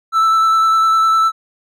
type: tone with vibrato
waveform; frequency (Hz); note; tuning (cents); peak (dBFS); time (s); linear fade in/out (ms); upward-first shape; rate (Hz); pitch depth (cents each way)
triangle; 1321; E6; +3; -8; 0.12-1.32; 50; sine; 9.9; 12
effects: none